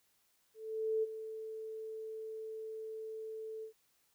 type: tone with ADSR envelope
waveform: sine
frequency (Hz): 440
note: A4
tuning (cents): 0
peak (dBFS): -29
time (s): 0.54-3.73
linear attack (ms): 490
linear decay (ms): 26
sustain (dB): -12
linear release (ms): 99
effects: white hiss -74 dBFS RMS until 4.14 s